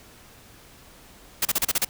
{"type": "noise bursts", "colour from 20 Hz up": "white", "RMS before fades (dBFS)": -22, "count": 7, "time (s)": [1.42, 1.848], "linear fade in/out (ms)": 5, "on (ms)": 32, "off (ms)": 34, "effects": ["pink hiss -50 dBFS RMS until 1.89 s"]}